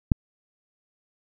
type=click; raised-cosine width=5 ms; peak=-5 dBFS; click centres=0.118 s; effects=none